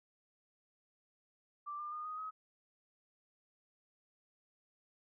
sine tone with pitch steps, 1174.7 / 1198 / 1221.8 / 1246 / 1270.7 Hz, D6 / D6 / D#6 / D#6 / D#6, 0 / +34 / -32 / +2 / +36 cents, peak -40 dBFS, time 1.66-2.31 s, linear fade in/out 20 ms, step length 130 ms, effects none

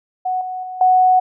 sine tone with level steps, 740 Hz, F#5, in tune, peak -17 / -23 / -26 / -9 dBFS, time 0.25-1.2 s, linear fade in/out 10 ms, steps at 0.41 / 0.63 / 0.81 s, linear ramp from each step 2 ms, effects none

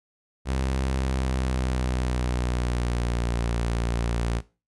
sawtooth tone with pitch glide, 65.8 to 58.28 Hz, C2 to A#1, +10 to 0 cents, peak -20 dBFS, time 0.45-4.42 s, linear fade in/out 50 ms, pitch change -210 cents, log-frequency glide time 0.99-3.45 s, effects noise-tail reverb RT60 0.3 s tail -18 dB re dry + resampled to 24000 Hz

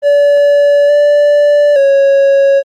triangle tone with pitch steps, 575 / 584 / 552 Hz, D5 / D5 / C#5, -37 / -10 / -7 cents, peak -3 dBFS, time 0.02-2.63 s, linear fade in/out 50 ms, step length 870 ms, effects Opus 24 kbps

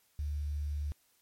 sine tone with quantisation, 73.42 Hz, D2, in tune, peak -32 dBFS, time 0.19-0.92 s, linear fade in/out 0 ms, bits 10, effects white hiss -70 dBFS RMS until 1.21 s + MP3 64 kbps

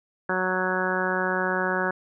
harmonic tone, 185 Hz, F#3, in tune, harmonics 1 / 2 / 3 / 4 / 5 / 6 / 7 / 8 / 9, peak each -32 / -30 / -31 / -34 / -32 / -34 / -35 / -29 / -30 dBFS, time 0.29-1.91 s, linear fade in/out 5 ms, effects none

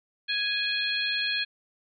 harmonic tone with a mistuned harmonic, 830.6 Hz, G#5, in tune, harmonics 2 / 3 / 4 / 5, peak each -31 / -31 / -31 / -31 dBFS, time 0.28-1.45 s, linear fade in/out 20 ms, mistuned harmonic 5, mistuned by +22 cents, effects none

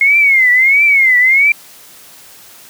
sine tone with vibrato, 2145 Hz, C7, 42 cents sharp, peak -6 dBFS, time 0.01-1.52 s, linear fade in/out 2 ms, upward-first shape triangle, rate 1.5 Hz, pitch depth 170 cents each way, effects white hiss -39 dBFS RMS until 2.69 s + high-pass 80 Hz 12 dB/octave

